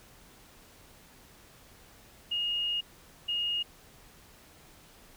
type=tone bursts at uneven times; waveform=sine; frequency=2857 Hz; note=F7; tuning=39 cents sharp; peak=-28 dBFS; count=2; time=2.31-2.81 / 3.28-3.63 s; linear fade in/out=10 ms; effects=pink hiss -56 dBFS RMS until 5.16 s